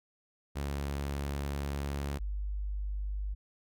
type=tone pair in turn; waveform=sawtooth / sine; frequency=70.6 / 49.92 Hz; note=C#2 / G1; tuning=+32 / +32 cents; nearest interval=tritone; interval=600 cents; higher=first; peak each=-29 / -32 dBFS; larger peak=first; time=0.55-2.19 / 2.19-3.35 s; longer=first; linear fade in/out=20 ms; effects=none